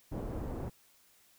pink low-pass noise, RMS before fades -38 dBFS, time 0.11-0.7 s, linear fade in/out 20 ms, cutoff 600 Hz, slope 12 dB/octave, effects white hiss -65 dBFS RMS until 1.38 s

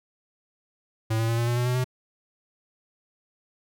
square tone with pitch steps, 111.3 / 113.44 / 115.63 / 117.85 / 120.12 / 122.43 / 124.79 / 127.19 Hz, A2 / A#2 / A#2 / A#2 / B2 / B2 / B2 / C3, +20 / -47 / -14 / +19 / -48 / -15 / +18 / -49 cents, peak -23 dBFS, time 1.1-1.844 s, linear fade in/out 10 ms, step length 93 ms, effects none

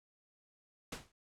pink noise with exponential decay, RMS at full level -38 dBFS, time 0.92-1.12 s, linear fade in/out 5 ms, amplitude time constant 43 ms, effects noise-tail reverb RT60 0.1 s tail -26 dB re dry + low-pass 9000 Hz 12 dB/octave

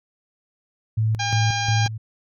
sine tone with tremolo, 110 Hz, A2, in tune, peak -17 dBFS, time 0.97-1.98 s, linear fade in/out 10 ms, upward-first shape square, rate 2.8 Hz, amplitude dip 70%
harmonic tone, 805 Hz, G5, 46 cents sharp, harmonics 1 / 2 / 3 / 4 / 5 / 6 / 7 / 8, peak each -26 / -29 / -31 / -32 / -33 / -34 / -34 / -35 dBFS, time 1.19-1.88 s, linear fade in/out 10 ms
effects none

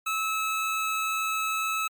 25% pulse tone, 1299 Hz, E6, 26 cents flat, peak -22 dBFS, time 0.06-1.88 s, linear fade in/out 10 ms, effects MP3 96 kbps

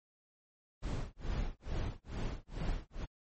brown noise with tremolo, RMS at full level -34 dBFS, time 0.82-3.06 s, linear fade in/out 20 ms, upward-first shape sine, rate 2.3 Hz, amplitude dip 100%, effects MP3 32 kbps

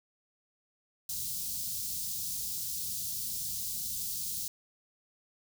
white band-stop noise, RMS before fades -36 dBFS, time 1.09-4.48 s, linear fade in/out 2 ms, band 190 to 4300 Hz, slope 24 dB/octave, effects none

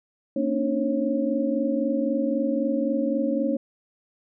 sine tone cluster, 232 / 276.1 / 300 / 545 Hz, A#3 / C#4 / D4 / C#5, -8 / -7 / +37 / -29 cents, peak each -27 dBFS, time 0.36-3.57 s, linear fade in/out 5 ms, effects none

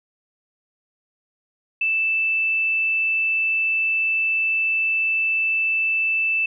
sine tone, 2643 Hz, E7, 4 cents sharp, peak -18 dBFS, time 1.81-6.46 s, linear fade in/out 5 ms, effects none

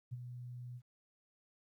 sine tone with ADSR envelope, 123 Hz, B2, 7 cents flat, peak -37 dBFS, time 0.11-0.82 s, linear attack 21 ms, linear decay 30 ms, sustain -7 dB, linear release 60 ms, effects 13-bit

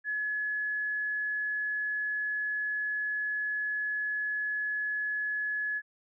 sine tone, 1700 Hz, G#6, 40 cents sharp, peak -29 dBFS, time 0.04-5.82 s, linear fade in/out 50 ms, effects none

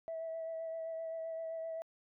sine tone with vibrato, 652 Hz, E5, 19 cents flat, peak -37 dBFS, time 0.08-1.82 s, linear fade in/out 0 ms, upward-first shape sine, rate 7.7 Hz, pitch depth 17 cents each way, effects tanh soft clip ceiling -34 dBFS

